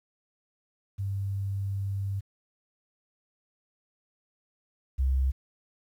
sine tone pair in turn, 98.5 / 65.97 Hz, G2 / C2, +9 / +15 cents, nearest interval perfect fifth, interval 694 cents, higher first, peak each -28 / -22 dBFS, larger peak second, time 0.98-2.21 / 4.98-5.32 s, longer first, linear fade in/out 20 ms, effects 10-bit

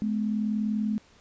sine tone pair together, 212.4 / 252.6 Hz, G#3 / B3, +39 / +39 cents, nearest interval minor third, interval 300 cents, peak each -25 / -33 dBFS, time 0.02-0.98 s, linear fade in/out 0 ms, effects pink hiss -58 dBFS RMS until 1.2 s + resampled to 16000 Hz

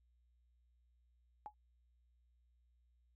sine tone with exponential decay, 842 Hz, G#5, 24 cents sharp, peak -40 dBFS, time 1.46-1.54 s, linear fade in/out 0 ms, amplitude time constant 16 ms, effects added 60 Hz sine -70 dBFS peak until 3.15 s

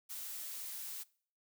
blue noise, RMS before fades -44 dBFS, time 0.09-1.04 s, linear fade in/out 20 ms, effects noise-tail reverb RT60 0.5 s tail -22 dB re dry

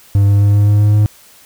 triangle tone with pitch steps, 100.2 / 101.01 / 101.83 / 102.66 / 103.49 / 104.33 / 105.18 Hz, G2 / G#2 / G#2 / G#2 / G#2 / G#2 / G#2, +38 / -48 / -34 / -20 / -6 / +8 / +22 cents, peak -5 dBFS, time 0.15-1.06 s, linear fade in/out 0 ms, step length 130 ms, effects white hiss -44 dBFS RMS until 1.45 s

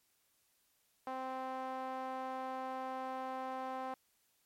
sawtooth tone with band-pass filter, 260.6 Hz, C4, 7 cents flat, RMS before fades -41 dBFS, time 1.07-3.94 s, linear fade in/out 2 ms, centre 860 Hz, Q 2.2, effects white hiss -75 dBFS RMS until 4.45 s + MP3 64 kbps

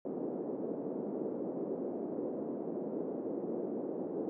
white band-pass noise, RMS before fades -38 dBFS, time 0.05-4.29 s, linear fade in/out 0 ms, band 220 to 470 Hz, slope 24 dB/octave, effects none

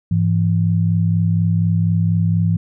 sine tone pair together, 103.24 / 167.4 Hz, G#2 / E3, -10 / +27 cents, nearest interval minor sixth, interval 837 cents, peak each -16 dBFS, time 0.11-2.57 s, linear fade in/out 5 ms, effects none

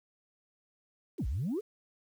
sine exponential two-way sweep, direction down then up, 466.2 to 52.2 to 466.2 Hz, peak -29 dBFS, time 1.18-1.61 s, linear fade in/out 20 ms, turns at 1.27 s, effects tanh soft clip ceiling -27 dBFS + 10-bit

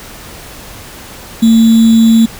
sine tone with sample-and-hold, 226.2 Hz, A3, 48 cents sharp, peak -3 dBFS, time 1.42-2.26 s, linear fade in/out 10 ms, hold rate 3675 Hz, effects pink hiss -31 dBFS RMS until 2.39 s

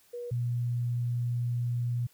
sine tone pair in turn, 482.4 / 120.6 Hz, B4 / B2, -41 / -41 cents, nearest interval 2 octaves, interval 2400 cents, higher first, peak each -35 / -27 dBFS, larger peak second, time 0.13-0.31 / 0.31-2.07 s, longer second, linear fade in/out 10 ms, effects white hiss -63 dBFS RMS until 2.13 s

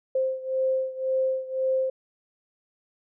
sine beating tone pair, 523.3 / 525.2 Hz, C5 / C5, 0 / +6 cents, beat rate 1.9 Hz, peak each -25 / -28 dBFS, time 0.15-1.9 s, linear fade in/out 5 ms, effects none

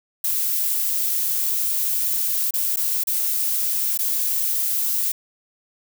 violet noise with dropouts, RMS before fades -22 dBFS, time 0.24-5.12 s, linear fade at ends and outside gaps 5 ms, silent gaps 2.508-2.537 / 2.761-2.77 / 3.037-3.071 / 3.976-3.989 s, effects none

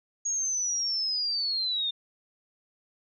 sine linear sweep, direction down, 6640 to 3605 Hz, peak -26 dBFS, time 0.25-1.91 s, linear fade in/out 10 ms, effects none

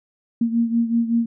sine beating tone pair, 231 / 236.3 Hz, A#3 / A#3, -16 / +24 cents, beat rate 5.3 Hz, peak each -18 / -23 dBFS, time 0.41-1.26 s, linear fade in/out 5 ms, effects none

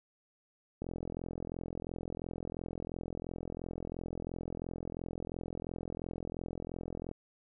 click train, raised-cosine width 2 ms, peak -26 dBFS, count 271, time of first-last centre 0.82-7.114 s, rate 42.9 Hz, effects none

